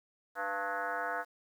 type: tone with frequency modulation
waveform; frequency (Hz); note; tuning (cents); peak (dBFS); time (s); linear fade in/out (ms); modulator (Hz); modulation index
sine; 1085; C#6; -37; -32; 0.35-1.25; 50; 196; 3
effects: high-pass 300 Hz 12 dB/octave + 10-bit